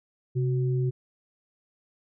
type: tone pair together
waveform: sine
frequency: 130.81 / 370 Hz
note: C3 / F#4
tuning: 0 / 0 cents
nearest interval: octave + tritone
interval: 1800 cents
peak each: -23 / -32 dBFS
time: 0.35-0.91 s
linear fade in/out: 20 ms
effects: none